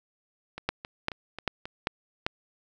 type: two click trains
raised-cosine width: 0.3 ms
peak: -21 / -10 dBFS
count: 5 / 5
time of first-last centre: 0.58-1.655 / 0.69-2.265 s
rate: 3.72 / 2.54 Hz
effects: none